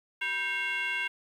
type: tone with frequency modulation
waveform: sine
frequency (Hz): 2164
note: C#7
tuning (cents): -42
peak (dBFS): -27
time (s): 0.21-1.08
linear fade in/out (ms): 10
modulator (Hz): 595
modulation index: 1.4
effects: tanh soft clip ceiling -25 dBFS + 10-bit